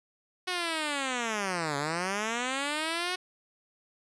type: linear two-way sweep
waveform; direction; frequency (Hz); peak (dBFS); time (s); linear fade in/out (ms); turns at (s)
5% pulse; down then up; 370 to 138.59 to 370; -18; 0.47-3.16; 10; 1.77
effects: resampled to 22050 Hz